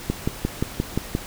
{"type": "click train", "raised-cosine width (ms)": 3, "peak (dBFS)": -8, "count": 7, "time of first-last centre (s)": [0.1, 1.151], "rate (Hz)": 5.71, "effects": ["pink hiss -37 dBFS RMS until 1.26 s"]}